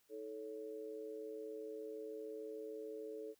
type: tone with amplitude modulation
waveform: sine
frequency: 436.7 Hz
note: A4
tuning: 13 cents flat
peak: -40 dBFS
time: 0.09-3.35 s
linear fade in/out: 50 ms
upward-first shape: sine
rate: 120 Hz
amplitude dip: 90%
effects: white hiss -75 dBFS RMS until 3.39 s